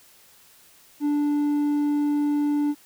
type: tone with hard clipping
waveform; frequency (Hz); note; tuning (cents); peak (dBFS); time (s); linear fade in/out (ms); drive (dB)
sine; 292.7; D4; -6; -21; 1-2.75; 50; 3
effects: white hiss -54 dBFS RMS until 2.85 s